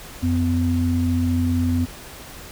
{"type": "tone pair together", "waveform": "sine", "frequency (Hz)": [89.13, 252.1], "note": ["F2", "B3"], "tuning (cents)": [36, 36], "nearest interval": "octave + tritone", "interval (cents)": 1800, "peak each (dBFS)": -20, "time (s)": [0.22, 1.86], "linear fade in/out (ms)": 20, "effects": ["added 50 Hz sine -48 dBFS peak until 2.51 s", "pink hiss -39 dBFS RMS until 2.51 s"]}